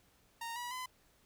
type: tone with pitch steps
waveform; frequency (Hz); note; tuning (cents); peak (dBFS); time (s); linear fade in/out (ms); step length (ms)
sawtooth; 926 / 969.2 / 1014.5; A#5 / B5 / B5; -12 / -33 / +46; -36; 0.41-0.86; 5; 150
effects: pink hiss -69 dBFS RMS until 1.25 s